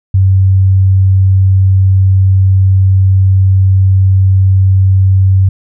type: tone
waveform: sine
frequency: 95.4 Hz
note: G2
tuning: 47 cents flat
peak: -4 dBFS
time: 0.14-5.49 s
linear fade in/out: 5 ms
effects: none